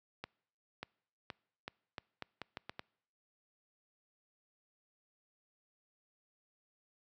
accelerating click train, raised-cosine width 0.3 ms, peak -25 dBFS, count 10, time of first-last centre 0.24-2.794 s, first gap 590 ms, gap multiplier 0.8, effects noise-tail reverb RT60 0.7 s tail -26 dB re dry + high-pass 80 Hz 12 dB/octave

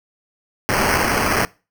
white noise with sample-and-hold, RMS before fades -18 dBFS, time 0.69-1.45 s, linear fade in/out 0 ms, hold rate 3675 Hz, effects noise-tail reverb RT60 0.3 s tail -22 dB re dry

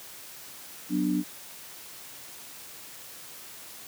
sine chord, B minor, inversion second, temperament just, 185.21 / 246.9 / 296.3 Hz, F#3 / B3 / D4, +2 / 0 / +15 cents, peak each -29 / -30 / -26 dBFS, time 0.89-1.24 s, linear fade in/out 50 ms, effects white hiss -45 dBFS RMS until 3.87 s + high-pass 80 Hz 12 dB/octave

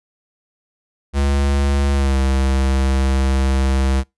square tone with pitch glide, 70 to 66.65 Hz, C#2 to C2, +18 to +33 cents, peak -15 dBFS, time 1.13-4.04 s, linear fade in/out 50 ms, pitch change -85 cents, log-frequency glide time 1.93-2.17 s, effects noise-tail reverb RT60 0.2 s tail -25 dB re dry + resampled to 24000 Hz

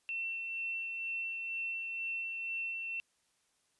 sine tone with tremolo, 2698 Hz, E7, 40 cents sharp, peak -34 dBFS, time 0.09-3 s, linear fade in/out 0 ms, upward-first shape sine, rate 2.1 Hz, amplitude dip 30%, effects white hiss -75 dBFS RMS until 3.79 s + resampled to 24000 Hz

